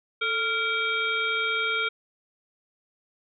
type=harmonic tone with a mistuned harmonic; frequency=462.8 Hz; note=A#4; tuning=13 cents flat; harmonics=1 / 3 / 5 / 7 / 8; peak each=-34 / -27 / -28 / -32 / -37 dBFS; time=0.21-1.89 s; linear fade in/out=10 ms; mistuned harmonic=1; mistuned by=-78 cents; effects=none